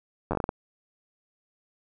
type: slowing click train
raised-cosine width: 1 ms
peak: -13 dBFS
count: 8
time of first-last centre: 0.31-0.491 s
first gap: 10 ms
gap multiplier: 1.31
effects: none